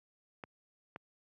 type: clicks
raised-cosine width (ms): 0.5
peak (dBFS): -28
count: 2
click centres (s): 0.438 / 0.961
effects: high-pass 100 Hz 12 dB/octave